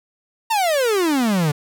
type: exponential sweep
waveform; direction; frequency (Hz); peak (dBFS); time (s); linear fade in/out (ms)
45% pulse; down; 932.3 to 141.4; -16; 0.5-1.52; 10
effects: none